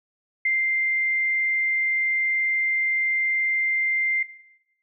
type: tone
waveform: sine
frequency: 2093 Hz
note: C7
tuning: in tune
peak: -19 dBFS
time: 0.45-4.23 s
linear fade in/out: 5 ms
effects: noise-tail reverb RT60 0.9 s tail -18 dB re dry